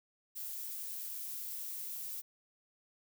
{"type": "noise", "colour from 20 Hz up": "violet", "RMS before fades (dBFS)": -42, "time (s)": [0.35, 2.22], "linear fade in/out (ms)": 20, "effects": []}